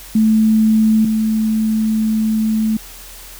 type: tone pair in turn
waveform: sine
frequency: 218.8 / 218.8 Hz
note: A3 / A3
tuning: -9 / -9 cents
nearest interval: unison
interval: 0 cents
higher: neither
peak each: -9 / -13 dBFS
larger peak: first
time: 0.15-1.05 / 1.05-2.77 s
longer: second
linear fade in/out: 5 ms
effects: added 42 Hz sine -39 dBFS peak until 3.39 s + white hiss -37 dBFS RMS until 3.39 s